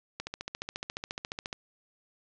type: click train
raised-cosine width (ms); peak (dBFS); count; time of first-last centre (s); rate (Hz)
0.2; -18; 20; 0.2-1.529; 14.3
effects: resampled to 16000 Hz + 8-bit

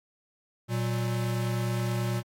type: tone pair together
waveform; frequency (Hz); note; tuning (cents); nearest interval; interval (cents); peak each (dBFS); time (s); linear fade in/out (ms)
square; 118.9 / 188.46; A#2 / F#3; +35 / +32; minor sixth; 797; -28 / -35; 0.68-2.23; 50
effects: AAC 64 kbps

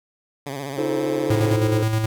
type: tone with vibrato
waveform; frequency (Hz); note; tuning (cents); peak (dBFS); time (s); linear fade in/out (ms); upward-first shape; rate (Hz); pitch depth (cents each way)
10% pulse; 138.59; C#3; 0; -20; 0.46-1.56; 5; sine; 15; 75
type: chord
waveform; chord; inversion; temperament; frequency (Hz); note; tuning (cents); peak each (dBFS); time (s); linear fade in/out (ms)
triangle; F dominant seventh; third; just; 314.3 / 349.2 / 436.5 / 523.8; Eb4 / F4 / A4 / C5; +18 / 0 / -14 / +2; -23 / -28 / -24 / -25; 0.78-1.83; 2
type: tone with tremolo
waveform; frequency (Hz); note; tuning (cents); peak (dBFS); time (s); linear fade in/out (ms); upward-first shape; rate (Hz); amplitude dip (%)
square; 110; A2; 0; -18; 1.3-2.06; 5; square; 9.5; 40
effects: none

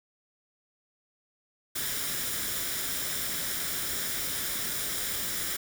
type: noise with comb filter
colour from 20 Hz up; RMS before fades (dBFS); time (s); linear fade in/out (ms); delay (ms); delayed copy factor
white; -32; 1.75-5.57; 10; 0.56; +0.5
effects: none

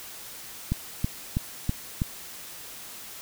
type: click train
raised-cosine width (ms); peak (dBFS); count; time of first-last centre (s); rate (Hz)
5; -12; 5; 0.72-2.019; 3.08
effects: white hiss -42 dBFS RMS until 3.21 s

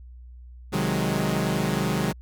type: chord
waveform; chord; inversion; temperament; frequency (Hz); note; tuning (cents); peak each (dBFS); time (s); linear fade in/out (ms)
sawtooth; Ab dominant seventh; first; equal; 130.81 / 155.56 / 185 / 207.7; C3 / Eb3 / Gb3 / Ab3; 0 / 0 / 0 / 0; -26 / -24 / -24 / -24; 0.72-2.13; 20
effects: added 61 Hz sine -41 dBFS peak until 2.21 s

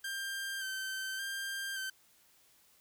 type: tone with vibrato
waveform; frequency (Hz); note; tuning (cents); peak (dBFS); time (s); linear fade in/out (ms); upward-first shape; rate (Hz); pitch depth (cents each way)
sawtooth; 1568; G6; 0; -33; 0.04-1.9; 5; square; 0.87; 24
effects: white hiss -66 dBFS RMS until 2.8 s

